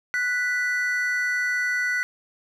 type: tone pair together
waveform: triangle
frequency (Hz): 1478.8 / 1975.5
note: F#6 / B6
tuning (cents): -1 / 0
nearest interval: perfect fourth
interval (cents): 501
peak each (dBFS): -23 / -23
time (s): 0.14-2.03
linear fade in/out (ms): 0
effects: none